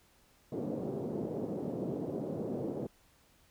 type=band-pass noise; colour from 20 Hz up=white; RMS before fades=-37 dBFS; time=0.52-2.87 s; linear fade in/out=5 ms; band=130 to 490 Hz; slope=24 dB/octave; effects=pink hiss -66 dBFS RMS until 3.5 s